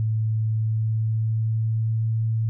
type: tone with pitch glide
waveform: sine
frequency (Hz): 110 to 111.92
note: A2 to A2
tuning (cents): 0 to +30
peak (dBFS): -20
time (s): 0-2.49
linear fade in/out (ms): 0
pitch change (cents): +30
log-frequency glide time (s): 0.51-2.19
effects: none